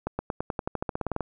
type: accelerating click train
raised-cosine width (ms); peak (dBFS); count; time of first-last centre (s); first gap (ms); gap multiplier
1; -14; 16; 0.07-1.207; 120; 0.93
effects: none